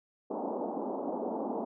pink band-pass noise, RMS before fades -35 dBFS, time 0.3-1.65 s, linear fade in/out 10 ms, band 220 to 940 Hz, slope 48 dB/octave, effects none

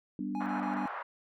sine chord, G major, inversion none, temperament equal, 196 / 246.9 / 293.7 Hz, G3 / B3 / D4, 0 / 0 / 0 cents, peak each -37 dBFS, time 0.19-0.86 s, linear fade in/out 2 ms
triangle tone bursts, 830.6 Hz, G#5, in tune, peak -35 dBFS, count 4, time 0.35-0.877 s, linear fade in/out 0 ms, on 110 ms, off 29 ms
white band-pass noise, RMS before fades -39 dBFS, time 0.4-1.03 s, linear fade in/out 10 ms, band 670 to 1400 Hz, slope 24 dB/octave
effects none

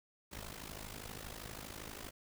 pink noise with amplitude modulation, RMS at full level -44 dBFS, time 0.31-2.11 s, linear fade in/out 20 ms, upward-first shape sine, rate 52.5 Hz, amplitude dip 80%, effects none

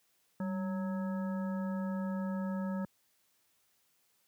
harmonic tone with a mistuned harmonic, 184.7 Hz, F#3, 3 cents flat, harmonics 1 / 3 / 5 / 7 / 9, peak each -33 / -43 / -47 / -50 / -52 dBFS, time 0.4-2.85 s, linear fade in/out 2 ms, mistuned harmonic 1, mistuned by +79 cents, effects white hiss -73 dBFS RMS until 4.27 s + high-pass 80 Hz 12 dB/octave

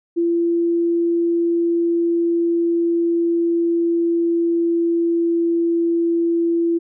sine tone with pitch glide, 339.8 to 337.1 Hz, F4 to E4, -47 to +39 cents, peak -15 dBFS, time 0.16-6.79 s, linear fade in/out 20 ms, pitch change -14 cents, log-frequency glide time 1.14-5.74 s, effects none

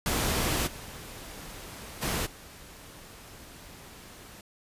pink noise with level steps, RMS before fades -28 / -43 / -30 / -48 dBFS, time 0.06-4.41 s, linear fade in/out 2 ms, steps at 0.66 / 2.01 / 2.25 s, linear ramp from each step 20 ms, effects resampled to 32000 Hz

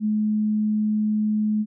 sine tone, 213.2 Hz, G#3, 46 cents sharp, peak -19 dBFS, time 0-1.66 s, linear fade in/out 50 ms, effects none

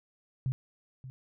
sine tone with echo, 130.3 Hz, C3, 7 cents flat, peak -27 dBFS, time 0.46-0.52 s, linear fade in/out 0 ms, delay 580 ms, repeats 1, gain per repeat -14 dB, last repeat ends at 1.1 s, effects none

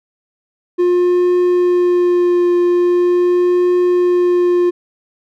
triangle tone with vibrato, 354.6 Hz, F4, 26 cents sharp, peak -8 dBFS, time 0.78-4.71 s, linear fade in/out 20 ms, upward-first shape triangle, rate 0.42 Hz, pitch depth 15 cents each way, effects none

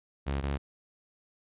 sawtooth tone pair in turn, 69.3 / 70.06 Hz, C#2 / C#2, 0 / +19 cents, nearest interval unison, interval 19 cents, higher second, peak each -25 dBFS, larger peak neither, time 0.26-0.42 / 0.42-0.58 s, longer neither, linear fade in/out 20 ms, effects resampled to 8000 Hz

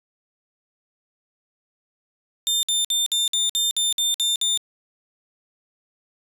sawtooth tone bursts, 3600 Hz, A7, 39 cents sharp, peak -16 dBFS, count 10, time 2.47-4.574 s, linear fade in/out 0 ms, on 160 ms, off 56 ms, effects resampled to 32000 Hz

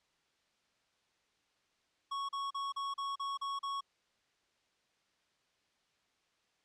square tone bursts, 1108 Hz, C#6, 1 cent flat, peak -36 dBFS, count 8, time 2.11-3.809 s, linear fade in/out 10 ms, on 180 ms, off 37 ms, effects white hiss -75 dBFS RMS until 6.64 s + low-pass 5000 Hz 12 dB/octave

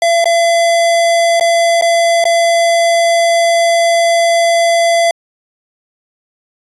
square tone with dropouts, 677 Hz, E5, 46 cents sharp, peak -9 dBFS, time 0.02-5.11 s, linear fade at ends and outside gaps 2 ms, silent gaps 0.243-0.256 / 1.398-1.409 / 1.812-1.822 / 2.241-2.253 s, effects resampled to 24000 Hz

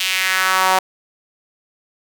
sawtooth tone with high-pass filter sweep, 187.7 Hz, F#3, 25 cents sharp, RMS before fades -17 dBFS, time 0-0.79 s, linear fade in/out 5 ms, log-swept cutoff 3000 to 790 Hz, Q 2.3, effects none

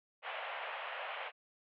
pink band-pass noise, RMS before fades -42 dBFS, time 0.22-1.32 s, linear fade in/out 50 ms, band 540 to 3100 Hz, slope 48 dB/octave, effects MP3 96 kbps

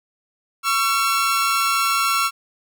sawtooth tone pair together, 1115.6 / 1352 Hz, C#6 / E6, +11 / +43 cents, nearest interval minor third, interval 332 cents, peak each -19 / -15 dBFS, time 0.63-2.31 s, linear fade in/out 50 ms, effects none

